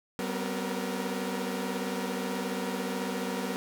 sawtooth tone cluster, 190.4 / 245.9 / 264.3 / 460.3 / 477.5 Hz, F#3 / B3 / C4 / A#4 / A#4, +50 / -7 / +18 / -22 / +42 cents, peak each -31 / -32 / -36 / -35 / -36 dBFS, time 0.19-3.56 s, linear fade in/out 0 ms, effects none

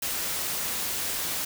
white noise, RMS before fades -30 dBFS, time 0.02-1.45 s, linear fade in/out 5 ms, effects none

